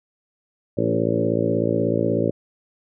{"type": "harmonic tone with a mistuned harmonic", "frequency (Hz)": 56.4, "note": "A1", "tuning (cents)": 44, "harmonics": [2, 3, 4, 5, 6, 7, 8, 9, 10], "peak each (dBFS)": [-27, -27, -27, -27, -27, -27, -27, -27, -27], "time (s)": [0.77, 2.31], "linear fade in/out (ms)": 10, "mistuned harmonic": 6, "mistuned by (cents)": -17, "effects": []}